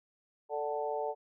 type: harmonic tone with a mistuned harmonic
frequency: 146.9 Hz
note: D3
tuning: 1 cent sharp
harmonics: 3 / 4 / 5 / 6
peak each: -36 / -37 / -38 / -39 dBFS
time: 0.49-1.15 s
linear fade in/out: 50 ms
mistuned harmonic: 5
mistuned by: +28 cents
effects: none